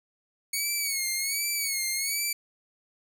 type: tone with vibrato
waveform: 10% pulse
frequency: 2217 Hz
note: C#7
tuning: in tune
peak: -18 dBFS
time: 0.53-2.33 s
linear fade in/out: 5 ms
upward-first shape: sine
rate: 1.3 Hz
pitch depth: 87 cents each way
effects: none